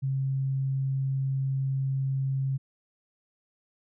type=tone; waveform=sine; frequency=134.7 Hz; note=C#3; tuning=49 cents flat; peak=-25 dBFS; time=0.02-2.58 s; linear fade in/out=20 ms; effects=none